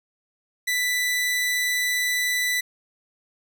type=tone; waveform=sawtooth; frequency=1983 Hz; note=B6; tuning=7 cents sharp; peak=-18 dBFS; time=0.67-2.61 s; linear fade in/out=10 ms; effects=none